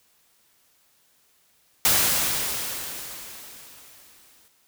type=noise with exponential decay; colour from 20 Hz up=white; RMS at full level=-18 dBFS; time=1.85-4.48 s; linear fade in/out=1 ms; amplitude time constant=570 ms; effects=white hiss -63 dBFS RMS until 4.67 s